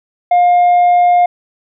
triangle tone with tanh clipping, 709 Hz, F5, 26 cents sharp, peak -7 dBFS, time 0.31-1.26 s, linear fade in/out 5 ms, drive 7 dB, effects none

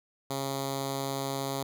5% pulse tone with notch filter, 136.7 Hz, C#3, 24 cents flat, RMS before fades -33 dBFS, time 0.3-1.63 s, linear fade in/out 5 ms, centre 1600 Hz, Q 0.96, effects none

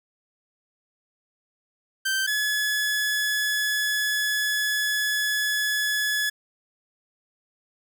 sawtooth tone pair in turn, 1557 / 1703 Hz, G6 / G#6, -12 / +43 cents, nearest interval major second, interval 155 cents, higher second, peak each -19 dBFS, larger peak neither, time 2.05-2.27 / 2.27-6.3 s, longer second, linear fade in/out 10 ms, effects none

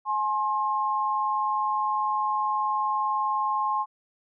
sine tone pair together, 845 / 1064.6 Hz, G#5 / C6, +30 / +30 cents, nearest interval major third, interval 400 cents, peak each -27 / -25 dBFS, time 0.05-3.86 s, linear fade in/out 50 ms, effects none

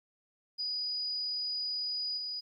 sine tone with level steps, 4931 Hz, D#8, 16 cents flat, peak -32 / -35 dBFS, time 0.58-2.41 s, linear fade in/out 20 ms, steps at 2.17 s, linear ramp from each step 10 ms, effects 12-bit

